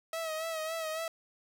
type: tone with vibrato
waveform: sawtooth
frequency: 642 Hz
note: E5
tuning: 46 cents flat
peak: -30 dBFS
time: 0.13-1.08 s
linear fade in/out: 2 ms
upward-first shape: sine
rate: 3.6 Hz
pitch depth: 46 cents each way
effects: none